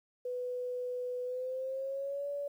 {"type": "tone with pitch glide", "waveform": "sine", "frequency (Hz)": [496.8, 570.7], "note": ["B4", "D5"], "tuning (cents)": [10, -50], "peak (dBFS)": -34, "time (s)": [0.25, 2.48], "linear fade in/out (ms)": 5, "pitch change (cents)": 240, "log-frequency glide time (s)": [1.24, 2.28], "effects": ["11-bit"]}